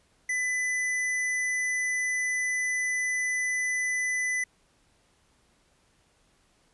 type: tone with hard clipping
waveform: sine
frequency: 2001 Hz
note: B6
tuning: 22 cents sharp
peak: -27 dBFS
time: 0.29-4.44 s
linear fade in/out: 5 ms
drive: 17 dB
effects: pink hiss -66 dBFS RMS until 6.73 s + resampled to 24000 Hz